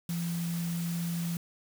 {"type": "tone in noise", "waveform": "sine", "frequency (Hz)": 170, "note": "F3", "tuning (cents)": -46, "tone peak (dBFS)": -30, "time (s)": [0.09, 1.37], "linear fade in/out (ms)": 2, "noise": "white", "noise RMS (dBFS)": -43, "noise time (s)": [0.09, 1.37], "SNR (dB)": 10, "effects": []}